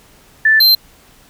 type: tone pair in turn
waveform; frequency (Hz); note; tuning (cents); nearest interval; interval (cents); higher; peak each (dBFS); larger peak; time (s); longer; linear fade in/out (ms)
sine / square; 1760 / 4128; A6 / C8; 0 / -24; octave + minor third; 1476; second; -7; neither; 0.45-0.6 / 0.6-0.75; neither; 5
effects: pink hiss -47 dBFS RMS until 1.29 s